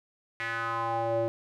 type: tone with band-pass filter sweep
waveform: square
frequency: 115 Hz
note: A#2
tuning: 23 cents flat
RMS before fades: -30 dBFS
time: 0.4-1.28 s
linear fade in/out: 0 ms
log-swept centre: 2000 to 480 Hz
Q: 3.8
effects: none